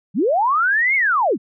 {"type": "linear two-way sweep", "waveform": "sine", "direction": "up then down", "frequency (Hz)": [150.1, 2217, 153], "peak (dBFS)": -14, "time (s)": [0.14, 1.38], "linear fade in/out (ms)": 50, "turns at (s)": 0.95, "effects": []}